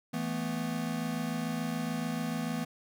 square chord, E suspended fourth, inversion none, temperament equal, 164.81 / 220 / 246.9 Hz, E3 / A3 / B3, 0 / 0 / 0 cents, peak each -37 / -37 / -36 dBFS, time 0.13-2.65 s, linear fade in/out 10 ms, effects none

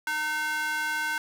square tone with high-pass filter, 305.6 Hz, D#4, 31 cents flat, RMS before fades -29 dBFS, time 0.07-1.18 s, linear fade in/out 2 ms, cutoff 1300 Hz, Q 6.6, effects none

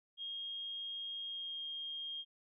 sine tone with pitch glide, 3247 to 3228 Hz, G#7 to G#7, -40 to -50 cents, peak -40 dBFS, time 0.17-2.25 s, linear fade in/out 50 ms, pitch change -10 cents, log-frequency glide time 1.25-1.61 s, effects none

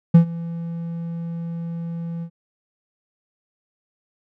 triangle tone with ADSR envelope, 167.9 Hz, E3, 32 cents sharp, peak -3 dBFS, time 0.14-2.3 s, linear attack 9 ms, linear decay 100 ms, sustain -21 dB, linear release 75 ms, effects none

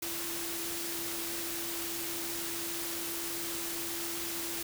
sine tone in noise, 337.4 Hz, E4, 40 cents sharp, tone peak -42 dBFS, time 0.02-4.63 s, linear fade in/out 5 ms, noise white, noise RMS -37 dBFS, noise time 0.02-4.63 s, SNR -8 dB, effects none

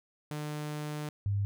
sawtooth / sine tone pair in turn, 150 / 100.52 Hz, D3 / G2, +37 / +44 cents, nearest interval perfect fifth, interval 693 cents, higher first, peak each -31 / -27 dBFS, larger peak second, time 0.31-1.09 / 1.26-1.45 s, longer first, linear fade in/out 0 ms, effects none

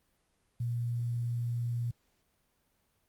sine tone with quantisation, 119.1 Hz, A#2, 38 cents sharp, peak -30 dBFS, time 0.6-1.91 s, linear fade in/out 5 ms, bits 10, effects pink hiss -74 dBFS RMS until 3.08 s + Opus 32 kbps

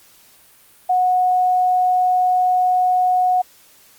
sine tone, 732 Hz, F#5, 19 cents flat, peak -13 dBFS, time 0.89-3.42 s, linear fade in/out 10 ms, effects white hiss -50 dBFS RMS until 3.98 s + Opus 48 kbps

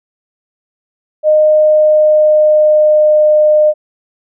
sine tone with pitch glide, 614 to 608 Hz, D#5 to D#5, -23 to -40 cents, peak -5 dBFS, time 1.23-3.74 s, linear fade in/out 50 ms, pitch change -17 cents, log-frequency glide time 1.51-3.29 s, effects none

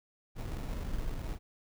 brown noise with sample-and-hold, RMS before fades -36 dBFS, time 0.35-1.39 s, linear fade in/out 50 ms, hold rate 1575 Hz, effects none

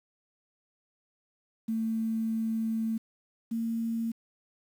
sine tone pair in turn, 223.5 / 228.3 Hz, A3 / A#3, +27 / -36 cents, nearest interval unison, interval 37 cents, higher second, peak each -27 / -28 dBFS, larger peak first, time 1.68-2.98 / 3.51-4.12 s, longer first, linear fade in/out 10 ms, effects 9-bit

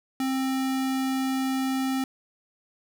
square tone, 264.2 Hz, C4, 17 cents sharp, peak -25 dBFS, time 0.2-2.04 s, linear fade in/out 2 ms, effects none

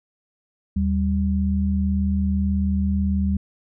sine tone pair together, 77.78 / 196 Hz, D#2 / G3, 0 / 0 cents, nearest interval octave + major third, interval 1600 cents, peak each -21 dBFS, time 0.76-3.37 s, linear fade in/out 5 ms, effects none

